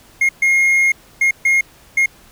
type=tone bursts at uneven times; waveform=triangle; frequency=2143 Hz; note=C7; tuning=41 cents sharp; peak=-9 dBFS; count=5; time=0.21-0.29 / 0.42-0.92 / 1.21-1.31 / 1.45-1.61 / 1.97-2.06 s; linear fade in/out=5 ms; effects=pink hiss -47 dBFS RMS until 2.31 s